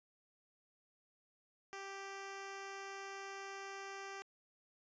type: tone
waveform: 10% pulse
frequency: 392 Hz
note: G4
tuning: in tune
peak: -37 dBFS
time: 1.73-4.22 s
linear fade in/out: 0 ms
effects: resampled to 16000 Hz